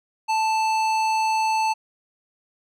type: tone with hard clipping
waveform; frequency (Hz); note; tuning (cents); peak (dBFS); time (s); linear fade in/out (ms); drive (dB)
triangle; 880; A5; 0; -21; 0.28-1.74; 20; 18
effects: none